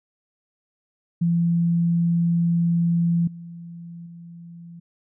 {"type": "tone with level steps", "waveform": "sine", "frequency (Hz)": 169.9, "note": "F3", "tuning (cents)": -47, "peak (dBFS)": [-17, -35, -38], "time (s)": [1.21, 4.8], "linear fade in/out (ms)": 10, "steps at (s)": [3.27, 4.06], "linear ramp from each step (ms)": 5, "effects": []}